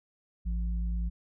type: tone pair together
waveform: sine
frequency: 55.54 / 174.61 Hz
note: A1 / F3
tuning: +17 / 0 cents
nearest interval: octave + minor sixth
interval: 1983 cents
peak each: -28 / -39 dBFS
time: 0.45-1.1 s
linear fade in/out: 20 ms
effects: none